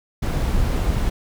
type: noise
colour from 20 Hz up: brown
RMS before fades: -20 dBFS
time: 0.22-1.1 s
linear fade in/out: 10 ms
effects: none